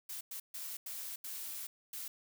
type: noise bursts at uneven times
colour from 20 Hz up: blue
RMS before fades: -43 dBFS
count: 6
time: 0.09-0.21 / 0.31-0.4 / 0.54-0.77 / 0.86-1.16 / 1.24-1.67 / 1.93-2.08 s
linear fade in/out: 5 ms
effects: none